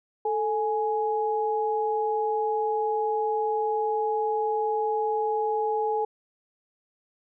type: tone pair together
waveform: sine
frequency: 439.4 / 835 Hz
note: A4 / G#5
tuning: -2 / +9 cents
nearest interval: major seventh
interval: 1111 cents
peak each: -26 dBFS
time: 0.25-6.05 s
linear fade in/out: 5 ms
effects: none